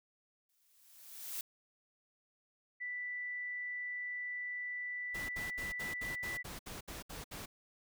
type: noise with exponential growth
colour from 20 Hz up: blue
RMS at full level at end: -39 dBFS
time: 0.49-1.41 s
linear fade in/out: 2 ms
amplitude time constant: 200 ms
type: tone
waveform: sine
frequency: 1975.5 Hz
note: B6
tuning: in tune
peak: -38 dBFS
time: 2.8-6.43 s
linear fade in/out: 20 ms
type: noise bursts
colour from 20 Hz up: pink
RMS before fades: -46 dBFS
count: 11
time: 5.14-7.46 s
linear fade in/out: 10 ms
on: 150 ms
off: 67 ms
effects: none